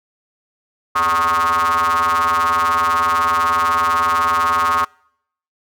square ring-modulated tone, 83 Hz, E2, 12 cents sharp, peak -12 dBFS, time 0.95-4.85 s, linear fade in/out 10 ms, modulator 1170 Hz, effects noise-tail reverb RT60 0.7 s tail -26 dB re dry

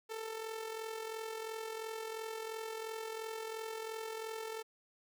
sawtooth tone with amplitude modulation, 444.3 Hz, A4, 17 cents sharp, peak -34 dBFS, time 0.09-4.63 s, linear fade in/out 20 ms, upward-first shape sine, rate 42.9 Hz, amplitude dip 55%, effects none

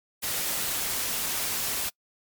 white noise, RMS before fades -29 dBFS, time 0.22-1.9 s, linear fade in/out 20 ms, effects noise-tail reverb RT60 0.1 s tail -26 dB re dry + MP3 96 kbps

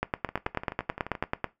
two click trains, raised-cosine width 0.5 ms, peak -20 / -11 dBFS, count 12 / 14, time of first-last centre 0.29-1.238 / 0.03-1.443 s, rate 11.6 / 9.2 Hz, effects noise-tail reverb RT60 0.2 s tail -18 dB re dry

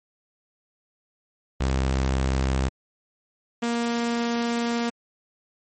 sawtooth tone pair in turn, 66 / 235.2 Hz, C2 / A#3, +16 / +16 cents, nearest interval octave + minor seventh, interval 2200 cents, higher second, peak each -17 / -19 dBFS, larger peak first, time 1.6-2.69 / 3.62-4.9 s, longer second, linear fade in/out 10 ms, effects MP3 32 kbps

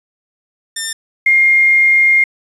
5% pulse / sine tone pair in turn, 1799 / 2124 Hz, A6 / C7, +38 / +25 cents, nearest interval minor third, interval 287 cents, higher second, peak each -7 dBFS, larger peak neither, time 0.76-0.93 / 1.26-2.24 s, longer second, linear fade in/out 5 ms, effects resampled to 24000 Hz + 7-bit

